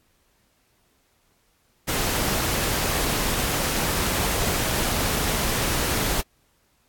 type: noise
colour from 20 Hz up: pink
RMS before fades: -24 dBFS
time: 1.87-6.22 s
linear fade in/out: 20 ms
effects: pink hiss -65 dBFS RMS until 6.88 s + AAC 64 kbps